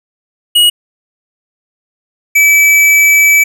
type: tone pair in turn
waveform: square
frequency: 2900 / 2302 Hz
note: F#7 / D7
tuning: -35 / -35 cents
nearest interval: major third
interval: 400 cents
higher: first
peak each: -5 dBFS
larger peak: neither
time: 0.55-0.7 / 2.35-3.44 s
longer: second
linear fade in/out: 10 ms
effects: none